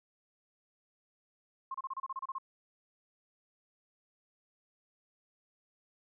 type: tone bursts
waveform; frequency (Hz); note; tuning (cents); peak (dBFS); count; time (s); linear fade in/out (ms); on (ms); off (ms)
sine; 1067; C6; +34; -35; 11; 1.71-2.384; 5; 34; 30
effects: none